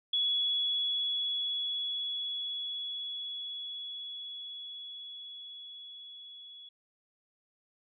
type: tone with level ramp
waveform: sine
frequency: 3379 Hz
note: G#7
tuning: 29 cents sharp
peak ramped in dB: -26 to -47 dBFS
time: 0.13-6.69 s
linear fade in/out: 5 ms
effects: none